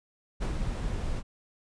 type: noise with ADSR envelope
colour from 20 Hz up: brown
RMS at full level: -27 dBFS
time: 0.4-1.23 s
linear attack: 26 ms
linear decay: 100 ms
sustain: -4 dB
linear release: 47 ms
effects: resampled to 22050 Hz